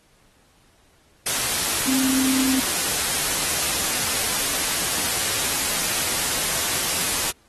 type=tone in noise; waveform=sine; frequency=263 Hz; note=C4; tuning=9 cents sharp; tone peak=-21 dBFS; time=1.87-2.6 s; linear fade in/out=5 ms; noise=white; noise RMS=-23 dBFS; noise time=1.26-7.31 s; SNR=-1 dB; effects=pink hiss -59 dBFS RMS until 7.48 s + AAC 32 kbps